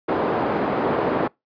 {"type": "band-pass noise", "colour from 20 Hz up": "pink", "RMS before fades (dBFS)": -22, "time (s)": [0.08, 1.28], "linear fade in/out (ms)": 10, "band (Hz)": [300, 910], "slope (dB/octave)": 12, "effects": ["noise-tail reverb RT60 0.2 s tail -25 dB re dry", "resampled to 11025 Hz"]}